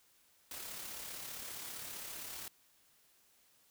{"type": "noise with amplitude modulation", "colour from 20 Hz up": "white", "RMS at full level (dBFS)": -44, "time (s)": [0.51, 2.48], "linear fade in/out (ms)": 2, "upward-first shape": "sine", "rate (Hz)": 35.2, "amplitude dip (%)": 35, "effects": ["white hiss -69 dBFS RMS until 3.7 s"]}